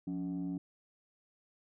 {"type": "tone pair together", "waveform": "sine", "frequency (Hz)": [177.33, 281.5], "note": ["F3", "C#4"], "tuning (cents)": [27, 27], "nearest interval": "minor sixth", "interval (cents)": 800, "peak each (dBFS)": [-36, -35], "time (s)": [0.07, 0.58], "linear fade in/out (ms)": 5, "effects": ["tanh soft clip ceiling -31 dBFS"]}